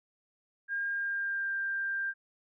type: tone with pitch glide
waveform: sine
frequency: 1613 to 1587.1 Hz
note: G6 to G6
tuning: +49 to +21 cents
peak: -30 dBFS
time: 0.68-2.14 s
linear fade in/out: 50 ms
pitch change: -28 cents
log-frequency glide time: 0.89-1.53 s
effects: none